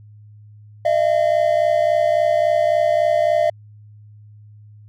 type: tone pair together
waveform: triangle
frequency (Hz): 613.4 / 677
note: D#5 / E5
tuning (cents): -25 / +46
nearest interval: major second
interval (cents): 171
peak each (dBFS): -15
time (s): 0.85-3.5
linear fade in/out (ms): 5
effects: added 105 Hz sine -41 dBFS peak until 4.88 s